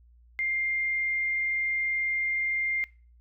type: tone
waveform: sine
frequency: 2107 Hz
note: C7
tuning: 12 cents sharp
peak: -26 dBFS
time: 0.39-2.84 s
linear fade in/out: 0 ms
effects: noise-tail reverb RT60 0.4 s tail -22 dB re dry + added 59 Hz sine -54 dBFS peak until 3.2 s